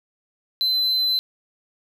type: tone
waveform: triangle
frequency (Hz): 4052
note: B7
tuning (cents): +44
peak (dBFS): -17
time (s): 0.61-1.19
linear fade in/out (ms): 0
effects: 9-bit